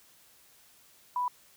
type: tone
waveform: sine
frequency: 987.8 Hz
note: B5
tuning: in tune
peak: -27 dBFS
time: 1.16-1.28 s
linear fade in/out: 2 ms
effects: white hiss -60 dBFS RMS until 1.56 s